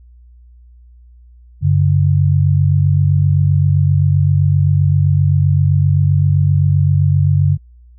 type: tone pair together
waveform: sine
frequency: 95.7 / 143.39 Hz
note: G2 / D3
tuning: -41 / -41 cents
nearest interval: perfect fifth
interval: 700 cents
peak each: -12 dBFS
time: 1.61-7.58 s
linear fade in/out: 50 ms
effects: added 60 Hz sine -40 dBFS peak until 7.98 s